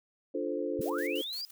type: chord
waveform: sine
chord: D minor seventh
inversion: none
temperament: equal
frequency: 293.7 / 349.2 / 440 / 523.3 Hz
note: D4 / F4 / A4 / C5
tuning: 0 / 0 / 0 / 0 cents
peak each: -36 dBFS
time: 0.34-1.22 s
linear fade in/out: 10 ms
type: linear sweep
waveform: sine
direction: up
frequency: 67 to 4978 Hz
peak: -35 dBFS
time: 0.79-1.45 s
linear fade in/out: 0 ms
type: noise with tremolo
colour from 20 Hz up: blue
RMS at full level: -46 dBFS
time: 0.81-1.51 s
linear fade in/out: 5 ms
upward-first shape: square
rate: 5.8 Hz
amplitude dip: 75%
effects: none